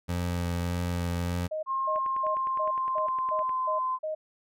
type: tone with vibrato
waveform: 25% pulse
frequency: 87.31 Hz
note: F2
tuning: in tune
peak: -24 dBFS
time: 0.08-1.48 s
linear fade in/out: 20 ms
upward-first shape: sine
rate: 1.7 Hz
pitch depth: 15 cents each way
type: tone bursts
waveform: sine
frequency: 623 Hz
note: D#5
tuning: 2 cents sharp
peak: -29 dBFS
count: 8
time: 1.51-4.15 s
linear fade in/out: 10 ms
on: 120 ms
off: 240 ms
type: tone with pitch glide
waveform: sine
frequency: 1067 to 1031.2 Hz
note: C6 to C6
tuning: +34 to -26 cents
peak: -26 dBFS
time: 1.66-3.99 s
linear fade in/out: 50 ms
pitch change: -60 cents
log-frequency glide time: 1.93-3.65 s
type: click train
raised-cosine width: 0.5 ms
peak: -29 dBFS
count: 16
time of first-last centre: 1.96-3.494 s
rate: 9.78 Hz
effects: none